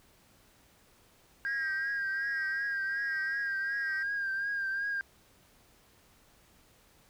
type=tone with vibrato; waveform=sine; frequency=1603 Hz; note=G6; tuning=38 cents sharp; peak=-29 dBFS; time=1.45-5.01 s; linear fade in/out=0 ms; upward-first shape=triangle; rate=2.7 Hz; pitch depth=52 cents each way
type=tone with tremolo; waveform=sine; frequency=1900 Hz; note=A#6; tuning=33 cents sharp; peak=-33 dBFS; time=1.46-4.03 s; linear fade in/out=5 ms; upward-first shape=triangle; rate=1.3 Hz; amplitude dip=65%
effects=tanh soft clip ceiling -27 dBFS + pink hiss -63 dBFS RMS until 7.09 s